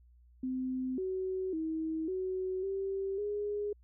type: tone with pitch steps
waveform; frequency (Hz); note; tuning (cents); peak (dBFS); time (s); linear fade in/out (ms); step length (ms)
sine; 257.8 / 375.3 / 319.3 / 373.5 / 388.9 / 412.8; C4 / F#4 / D#4 / F#4 / G4 / G#4; -26 / +25 / +45 / +16 / -14 / -10; -32; 0.43-3.73; 5; 550
effects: added 60 Hz sine -58 dBFS peak until 3.83 s